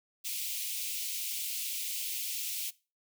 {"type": "high-pass noise", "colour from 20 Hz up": "white", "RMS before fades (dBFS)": -36, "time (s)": [0.24, 2.71], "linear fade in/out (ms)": 20, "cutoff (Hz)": 2300, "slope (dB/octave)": 48, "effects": ["noise-tail reverb RT60 0.3 s tail -20 dB re dry"]}